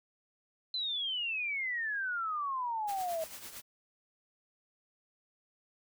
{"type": "exponential sweep", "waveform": "sine", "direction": "down", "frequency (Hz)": [4086, 630], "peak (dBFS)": -32, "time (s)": [0.74, 3.24], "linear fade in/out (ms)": 2}
{"type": "noise with tremolo", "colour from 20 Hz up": "white", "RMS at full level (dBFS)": -44, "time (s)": [2.87, 3.62], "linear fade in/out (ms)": 20, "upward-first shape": "triangle", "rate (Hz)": 8.9, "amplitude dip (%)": 65}
{"effects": []}